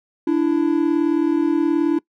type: tone pair together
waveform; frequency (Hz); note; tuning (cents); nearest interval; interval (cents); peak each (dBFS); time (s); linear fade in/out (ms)
triangle; 293.7 / 332.5; D4 / E4; 0 / +15; major second; 215; -16; 0.27-1.99; 5
effects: noise-tail reverb RT60 0.1 s tail -22 dB re dry